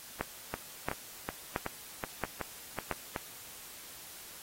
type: two click trains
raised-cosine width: 0.5 ms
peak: -19 / -16 dBFS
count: 8 / 5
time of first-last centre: 0.54-3.162 / 0.21-2.913 s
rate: 2.67 / 1.48 Hz
effects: white hiss -49 dBFS RMS until 4.42 s + AAC 48 kbps